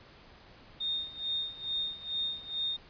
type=tone with tremolo; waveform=sine; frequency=3671 Hz; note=A#7; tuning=27 cents flat; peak=-29 dBFS; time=0.8-2.77 s; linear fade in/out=10 ms; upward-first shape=sine; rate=2.3 Hz; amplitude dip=85%; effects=pink hiss -55 dBFS RMS until 2.89 s + resampled to 11025 Hz